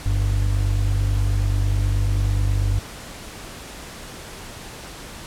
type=tone pair together; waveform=triangle; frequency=48.75 / 98 Hz; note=G1 / G2; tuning=-9 / 0 cents; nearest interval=octave; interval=1209 cents; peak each=-18 dBFS; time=0.06-2.79 s; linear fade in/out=0 ms; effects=pink hiss -37 dBFS RMS until 5.26 s + low-pass 11000 Hz 12 dB/octave